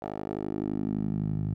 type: tone with band-pass filter sweep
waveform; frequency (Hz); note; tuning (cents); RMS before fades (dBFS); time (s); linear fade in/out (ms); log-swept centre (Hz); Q
10% pulse; 51.8; G#1; -4; -31; 0.02-1.54; 5; 610 to 120; 2.1
effects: none